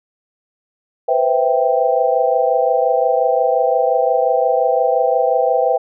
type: chord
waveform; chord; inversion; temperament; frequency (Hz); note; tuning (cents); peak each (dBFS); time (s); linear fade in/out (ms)
sine; C major seventh; third; equal with one note detuned; 493.9 / 519.6 / 659.3 / 784; B4 / C5 / E5 / G5; 0 / -12 / 0 / 0; -18; 1.08-5.78; 10
effects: none